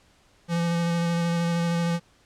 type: tone with vibrato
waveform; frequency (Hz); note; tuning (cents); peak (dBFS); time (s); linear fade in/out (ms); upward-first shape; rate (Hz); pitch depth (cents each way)
square; 170; F3; -46; -23; 0.48-2; 50; square; 13; 11
effects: pink hiss -60 dBFS RMS until 2.25 s + low-pass 8000 Hz 12 dB/octave